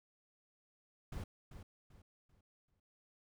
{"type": "noise with echo", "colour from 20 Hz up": "brown", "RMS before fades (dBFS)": -43, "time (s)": [1.12, 1.24], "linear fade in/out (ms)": 5, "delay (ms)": 390, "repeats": 4, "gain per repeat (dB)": -9, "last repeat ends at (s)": 2.8, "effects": []}